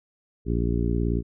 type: harmonic tone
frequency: 58.27 Hz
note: A#1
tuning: in tune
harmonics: 1 / 2 / 3 / 4 / 5 / 6 / 7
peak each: -25 / -28 / -30 / -31 / -32 / -33 / -33 dBFS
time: 0.45-1.23 s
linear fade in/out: 50 ms
effects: none